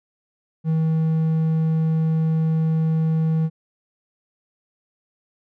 triangle tone, 160 Hz, D#3, 49 cents sharp, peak -15 dBFS, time 0.64-3.5 s, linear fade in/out 50 ms, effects none

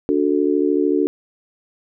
sine chord, D major, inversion none, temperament just, 293.7 / 367.1 / 440.5 Hz, D4 / F#4 / A4, 0 / -14 / +2 cents, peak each -18 / -19 / -21 dBFS, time 0.09-1.07 s, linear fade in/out 0 ms, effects none

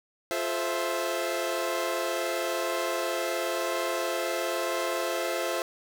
sawtooth chord, F major seventh, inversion none, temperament equal with one note detuned, 349.2 / 430.4 / 523.3 / 659.3 Hz, F4 / A4 / C5 / E5, 0 / -38 / 0 / 0 cents, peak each -30 / -33 / -28 / -28 dBFS, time 0.31-5.62 s, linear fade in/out 0 ms, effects none

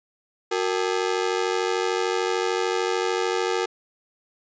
sawtooth ring-modulated tone, 415.3 Hz, G#4, in tune, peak -15 dBFS, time 0.51-3.66 s, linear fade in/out 10 ms, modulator 46.7 Hz, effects resampled to 16000 Hz

